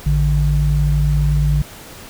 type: tone pair together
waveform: sine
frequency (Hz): 55.65 / 147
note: A1 / D3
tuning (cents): +20 / +2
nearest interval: octave + perfect fourth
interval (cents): 1682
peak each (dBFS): -15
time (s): 0.06-1.62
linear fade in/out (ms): 5
effects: pink hiss -37 dBFS RMS until 2.09 s